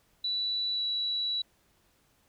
sine tone with pitch glide, 3951 to 3926 Hz, B7 to B7, 0 to -11 cents, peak -28 dBFS, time 0.24-1.42 s, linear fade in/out 5 ms, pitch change -11 cents, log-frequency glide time 0.73-0.81 s, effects pink hiss -68 dBFS RMS until 2.28 s

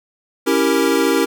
square chord, C# diminished seventh, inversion none, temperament equal, 277.2 / 329.6 / 392 / 466.2 Hz, C#4 / E4 / G4 / Bb4, 0 / 0 / 0 / 0 cents, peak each -20 dBFS, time 0.46-1.26 s, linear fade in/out 20 ms, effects none

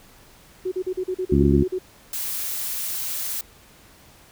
sine tone bursts, 370 Hz, F#4, in tune, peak -22 dBFS, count 11, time 0.65-1.788 s, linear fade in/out 10 ms, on 68 ms, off 39 ms
harmonic tone, 70.2 Hz, C#2, 22 cents sharp, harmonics 1 / 2 / 3 / 4 / 5, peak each -21 / -21 / -21 / -21 / -21 dBFS, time 1.31-1.64 s, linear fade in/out 20 ms
blue noise, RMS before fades -28 dBFS, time 2.13-3.41 s, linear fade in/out 2 ms
effects pink hiss -51 dBFS RMS until 4.31 s

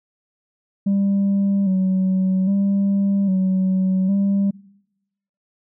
sine tone with vibrato, 193 Hz, G3, 27 cents flat, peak -13 dBFS, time 0.86-4.51 s, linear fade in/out 10 ms, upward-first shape square, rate 0.62 Hz, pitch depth 45 cents each way, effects noise-tail reverb RT60 0.9 s tail -25 dB re dry + tanh soft clip ceiling -14 dBFS

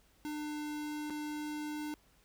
square tone with dropouts, 299.9 Hz, D4, 36 cents sharp, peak -38 dBFS, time 0.25-1.94 s, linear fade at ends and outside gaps 0 ms, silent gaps 1.099-1.105 s, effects added 50 Hz sine -70 dBFS peak until 2.24 s + pink hiss -68 dBFS RMS until 2.24 s

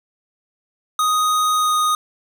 square tone with pitch glide, 1247 to 1239.8 Hz, D#6 to D#6, +3 to -7 cents, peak -16 dBFS, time 0.99-1.95 s, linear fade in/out 2 ms, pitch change -10 cents, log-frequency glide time 1.57-1.73 s, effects 8-bit

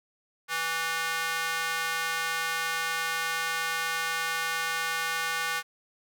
square tone with high-pass filter, 164.2 Hz, E3, 6 cents flat, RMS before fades -30 dBFS, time 0.48-5.63 s, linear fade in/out 50 ms, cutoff 1400 Hz, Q 1.7, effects none

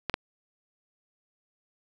clicks, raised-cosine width 0.3 ms, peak -12 / -9 dBFS, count 2, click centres 0.097 / 0.141 s, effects none

